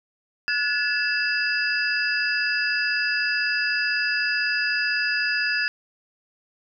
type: tone cluster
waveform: sine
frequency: 1452 / 1714 / 2648 / 4912 Hz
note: F#6 / A6 / E7 / D#8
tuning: -33 / -46 / +7 / -23 cents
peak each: -28 / -24 / -28 / -28 dBFS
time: 0.48-5.68 s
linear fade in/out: 0 ms
effects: none